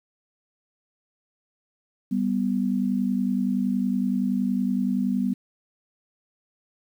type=tone pair together; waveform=sine; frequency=196 / 246.7 Hz; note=G3 / B3; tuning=0 / -2 cents; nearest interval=major third; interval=398 cents; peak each=-24 dBFS; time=2.11-5.34 s; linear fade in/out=10 ms; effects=9-bit